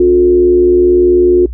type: tone with frequency modulation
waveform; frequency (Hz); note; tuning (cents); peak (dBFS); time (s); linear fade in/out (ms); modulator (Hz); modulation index
sine; 358.4; F4; +45; -4; 0-1.46; 5; 81.4; 0.44
effects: noise-tail reverb RT60 0.1 s tail -20 dB re dry + added 60 Hz sine -20 dBFS peak until 1.53 s